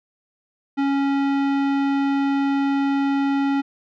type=tone with tanh clipping; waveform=sine; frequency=277.2 Hz; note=C#4; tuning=in tune; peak=-20 dBFS; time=0.77-3.62 s; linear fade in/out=20 ms; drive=18 dB; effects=none